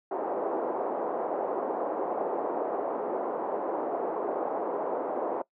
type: band-pass noise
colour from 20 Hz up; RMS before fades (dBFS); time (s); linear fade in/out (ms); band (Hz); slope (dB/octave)
pink; -31; 0.11-5.42; 5; 360 to 890; 24
effects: noise-tail reverb RT60 0.1 s tail -21 dB re dry